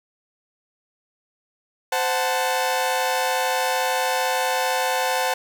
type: chord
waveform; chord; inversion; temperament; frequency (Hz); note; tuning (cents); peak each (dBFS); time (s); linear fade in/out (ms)
sawtooth; F# diminished; second; equal with one note detuned; 517.8 / 740 / 880; C5 / F#5 / A5; -18 / 0 / 0; -21; 1.92-5.34; 5
effects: none